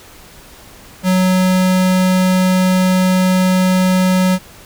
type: tone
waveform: square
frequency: 185 Hz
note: F#3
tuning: in tune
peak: -11 dBFS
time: 1.03-4.39 s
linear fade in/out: 50 ms
effects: pink hiss -40 dBFS RMS until 4.65 s